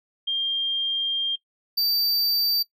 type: tone pair in turn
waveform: sine / square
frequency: 3199 / 4645 Hz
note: G7 / D8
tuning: +34 / -20 cents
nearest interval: tritone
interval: 646 cents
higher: second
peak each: -21 / -20 dBFS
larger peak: second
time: 0.27-1.36 / 1.77-2.63 s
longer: first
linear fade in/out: 10 ms
effects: noise-tail reverb RT60 0.1 s tail -19 dB re dry